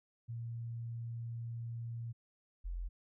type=tone pair in turn; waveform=sine; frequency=116.54 / 43.65 Hz; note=A#2 / F1; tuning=0 / 0 cents; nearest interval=octave + perfect fourth; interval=1700 cents; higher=first; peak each=-39 / -37 dBFS; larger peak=second; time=0.28-2.13 / 2.64-2.89 s; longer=first; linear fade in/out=20 ms; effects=none